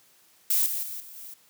violet noise with level steps, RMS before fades -23 / -30 / -36 / -45 / -42 dBFS, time 0.5-1.34 s, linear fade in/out 5 ms, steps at 0.66 / 0.83 / 1 / 1.16 s, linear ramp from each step 2 ms, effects white hiss -60 dBFS RMS until 1.49 s + high-pass 100 Hz 12 dB/octave

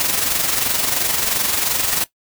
white noise with amplitude modulation, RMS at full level -17 dBFS, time 0-2.04 s, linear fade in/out 0 ms, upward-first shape sine, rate 22.9 Hz, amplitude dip 50%, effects noise-tail reverb RT60 0.1 s tail -17 dB re dry

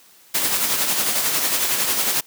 white noise with tremolo, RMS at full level -19 dBFS, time 0.34-2.21 s, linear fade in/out 10 ms, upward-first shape sine, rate 11 Hz, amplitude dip 40%, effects white hiss -51 dBFS RMS until 2.26 s + high-pass 150 Hz 12 dB/octave

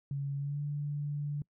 sine tone with pitch glide, 140 to 145.78 Hz, C#3 to D3, +18 to -12 cents, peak -32 dBFS, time 0.11-1.42 s, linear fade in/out 2 ms, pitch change +70 cents, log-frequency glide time 0.37-0.61 s, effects noise-tail reverb RT60 0.1 s tail -25 dB re dry

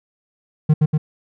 triangle tone with echo, 152.9 Hz, D#3, 30 cents flat, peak -7 dBFS, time 0.69-0.74 s, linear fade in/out 10 ms, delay 120 ms, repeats 2, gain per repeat -2 dB, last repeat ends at 0.98 s, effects none

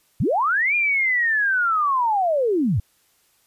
sine linear two-way sweep, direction up then down, 77 to 2437 to 77 Hz, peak -17 dBFS, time 0.2-2.8 s, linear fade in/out 5 ms, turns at 0.75 s, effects white hiss -62 dBFS RMS until 3.46 s + resampled to 32000 Hz

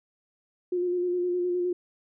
sine tone with vibrato, 356.4 Hz, F4, 35 cents sharp, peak -24 dBFS, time 0.72-1.73 s, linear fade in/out 5 ms, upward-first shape square, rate 9.7 Hz, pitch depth 20 cents each way, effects none

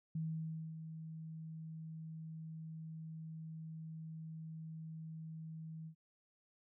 sine tone with ADSR envelope, 160 Hz, D#3, 49 cents sharp, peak -36 dBFS, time 0.15-5.95 s, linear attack 5 ms, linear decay 590 ms, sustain -9 dB, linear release 84 ms, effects none

